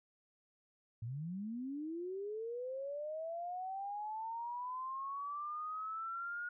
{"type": "linear sweep", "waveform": "sine", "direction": "up", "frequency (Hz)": [106.7, 1443], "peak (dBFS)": -39, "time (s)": [1.02, 6.49], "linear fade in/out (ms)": 5, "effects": []}